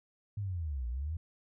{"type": "linear two-way sweep", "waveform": "sine", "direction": "down then up", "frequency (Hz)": [106.2, 57.3, 84.7], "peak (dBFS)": -33, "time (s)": [0.37, 1.17], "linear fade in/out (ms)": 5, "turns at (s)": 0.88, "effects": []}